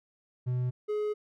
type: tone pair in turn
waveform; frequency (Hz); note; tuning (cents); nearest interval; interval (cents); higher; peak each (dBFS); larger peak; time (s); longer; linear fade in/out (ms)
triangle; 125 / 421.3; B2 / G#4; +21 / +25; octave + major sixth; 2104; second; -25 / -26; first; 0.46-0.71 / 0.88-1.14; second; 20
effects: none